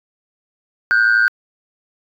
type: tone pair together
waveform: sine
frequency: 1453 / 1564.8 Hz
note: F#6 / G6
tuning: -32 / -4 cents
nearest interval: minor second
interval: 128 cents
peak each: -12 dBFS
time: 0.91-1.28 s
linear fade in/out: 0 ms
effects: tanh soft clip ceiling -7 dBFS